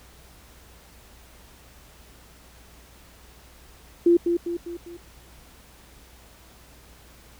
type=tone with echo; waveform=sine; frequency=344 Hz; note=F4; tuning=26 cents flat; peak=-13 dBFS; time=4.06-4.17 s; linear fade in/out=5 ms; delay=200 ms; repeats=4; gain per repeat=-6 dB; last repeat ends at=4.97 s; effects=added 60 Hz sine -52 dBFS peak until 7.39 s + pink hiss -52 dBFS RMS until 7.39 s